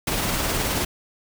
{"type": "noise with tremolo", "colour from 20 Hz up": "pink", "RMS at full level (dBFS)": -23, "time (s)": [0.07, 0.85], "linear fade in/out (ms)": 5, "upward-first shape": "sine", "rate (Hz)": 19, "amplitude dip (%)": 25, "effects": []}